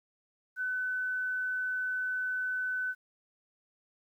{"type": "tone", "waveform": "sine", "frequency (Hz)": 1507, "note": "F#6", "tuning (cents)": 31, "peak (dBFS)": -30, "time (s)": [0.56, 2.95], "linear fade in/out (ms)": 50, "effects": ["11-bit"]}